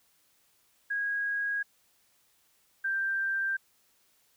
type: tone pair in turn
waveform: sine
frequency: 1644 / 1576.9 Hz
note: G#6 / G6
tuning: -18 / +10 cents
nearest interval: minor second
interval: 72 cents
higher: first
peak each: -28 / -27 dBFS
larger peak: second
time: 0.9-1.63 / 2.84-3.57 s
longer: neither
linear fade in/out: 10 ms
effects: white hiss -68 dBFS RMS until 4.36 s